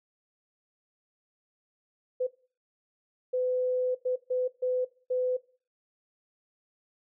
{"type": "tone bursts at uneven times", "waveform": "sine", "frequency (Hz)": 505, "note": "B4", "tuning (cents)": 39, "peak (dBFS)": -25, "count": 6, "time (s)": [[2.2, 2.27], [3.33, 3.95], [4.05, 4.16], [4.3, 4.48], [4.62, 4.85], [5.1, 5.37]], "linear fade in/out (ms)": 10, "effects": ["noise-tail reverb RT60 0.4 s tail -19 dB re dry"]}